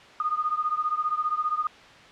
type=beating tone pair; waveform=sine; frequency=1225 / 1240 Hz; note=D#6 / D#6; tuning=-27 / -6 cents; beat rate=15 Hz; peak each=-26 / -28 dBFS; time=0.2-1.67 s; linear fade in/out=2 ms; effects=white hiss -48 dBFS RMS until 2.11 s + low-pass 3000 Hz 12 dB/octave